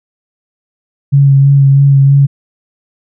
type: tone with vibrato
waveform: sine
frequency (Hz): 138.59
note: C#3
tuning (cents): 0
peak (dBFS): -3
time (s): 1.12-2.27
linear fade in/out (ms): 20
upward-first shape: sine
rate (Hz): 3.1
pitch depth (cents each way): 20
effects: none